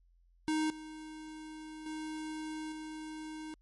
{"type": "tone with level steps", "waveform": "square", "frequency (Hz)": 311.4, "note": "D#4", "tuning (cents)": 2, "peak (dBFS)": [-30, -45, -39, -42], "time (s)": [0.48, 3.54], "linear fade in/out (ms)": 0, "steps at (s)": [0.7, 1.86, 2.72], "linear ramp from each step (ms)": 2, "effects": ["added 43 Hz sine -63 dBFS peak until 3.61 s", "MP3 48 kbps"]}